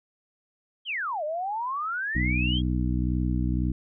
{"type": "exponential two-way sweep", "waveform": "sine", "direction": "down then up", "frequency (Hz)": [3322, 587.3, 3322], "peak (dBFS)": -27, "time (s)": [0.85, 2.62], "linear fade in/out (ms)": 50, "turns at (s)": 1.24}
{"type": "harmonic tone", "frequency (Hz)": 61.9, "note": "B1", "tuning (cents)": 5, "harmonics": [1, 2, 3, 4, 5], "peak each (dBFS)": [-26, -29, -31, -32, -33], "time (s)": [2.15, 3.72], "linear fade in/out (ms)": 5}
{"effects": []}